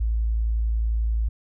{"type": "tone", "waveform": "sine", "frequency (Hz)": 55.6, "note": "A1", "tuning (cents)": 19, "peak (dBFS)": -20, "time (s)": [0, 1.29], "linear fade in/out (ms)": 10, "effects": []}